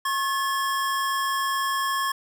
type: tone pair together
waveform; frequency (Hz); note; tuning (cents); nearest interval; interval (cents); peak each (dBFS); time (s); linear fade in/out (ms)
square; 1085.4 / 1723; C#6 / A6; -37 / -37; minor sixth; 800; -25 / -30; 0.05-2.12; 5
effects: none